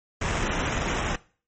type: noise with sample-and-hold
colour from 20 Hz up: pink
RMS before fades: -27 dBFS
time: 0.21-1.16 s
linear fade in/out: 5 ms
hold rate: 4410 Hz
effects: noise-tail reverb RT60 0.4 s tail -20 dB re dry + MP3 32 kbps